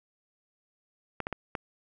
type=clicks; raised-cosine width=0.5 ms; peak=-17 dBFS; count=4; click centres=1.203 / 1.269 / 1.327 / 1.552 s; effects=none